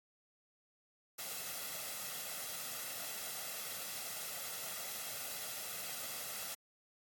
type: noise with comb filter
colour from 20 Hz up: white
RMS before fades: -43 dBFS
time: 1.18-6.55 s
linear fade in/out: 10 ms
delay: 1.5 ms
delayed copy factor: +0.55
effects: high-pass 150 Hz 12 dB/octave + AAC 64 kbps